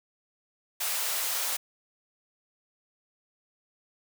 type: high-pass noise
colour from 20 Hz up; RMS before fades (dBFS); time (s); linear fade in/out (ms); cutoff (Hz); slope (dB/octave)
white; -30; 0.8-1.57; 10; 530; 24
effects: none